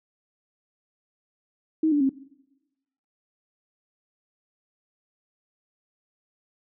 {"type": "tone with pitch steps", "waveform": "sine", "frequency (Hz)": [316.2, 291.6, 269], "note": ["D#4", "D4", "C4"], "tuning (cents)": [28, -12, 48], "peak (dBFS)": -18, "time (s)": [1.83, 2.094], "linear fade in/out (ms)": 5, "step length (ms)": 88, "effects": ["noise-tail reverb RT60 1.0 s tail -21 dB re dry"]}